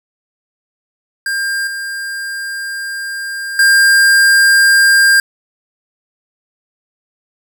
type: tone with level steps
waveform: square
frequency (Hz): 1600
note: G6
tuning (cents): +35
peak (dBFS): -16 / -21 / -7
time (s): 1.26-5.2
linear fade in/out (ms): 2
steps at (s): 1.67 / 3.59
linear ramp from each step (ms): 2
effects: none